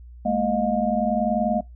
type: tone cluster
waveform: sine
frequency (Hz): 209.7 / 230.2 / 620 / 711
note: G#3 / A#3 / D#5 / F5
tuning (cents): +17 / -22 / -6 / +31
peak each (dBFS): -25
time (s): 0.25-1.61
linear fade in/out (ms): 10
effects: noise-tail reverb RT60 0.2 s tail -24 dB re dry + added 60 Hz sine -40 dBFS peak until 1.75 s